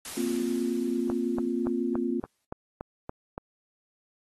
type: noise with exponential decay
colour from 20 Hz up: white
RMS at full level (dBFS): -37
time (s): 0.05-2.45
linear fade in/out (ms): 2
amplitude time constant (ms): 520
type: chord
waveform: sine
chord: Bb suspended second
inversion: none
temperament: just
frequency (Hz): 233.1 / 262.2 / 349.6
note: Bb3 / C4 / F4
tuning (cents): 0 / +4 / +2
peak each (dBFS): -30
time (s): 0.17-2.2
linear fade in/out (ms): 5
type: click train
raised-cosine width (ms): 1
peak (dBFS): -20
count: 9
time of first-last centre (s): 1.1-3.379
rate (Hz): 3.51
effects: AAC 32 kbps